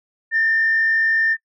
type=tone with frequency modulation; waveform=sine; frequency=1800 Hz; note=A6; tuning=39 cents sharp; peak=-14 dBFS; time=0.31-1.37 s; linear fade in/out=50 ms; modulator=47.1 Hz; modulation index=0.46; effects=noise-tail reverb RT60 0.1 s tail -26 dB re dry + tanh soft clip ceiling -10 dBFS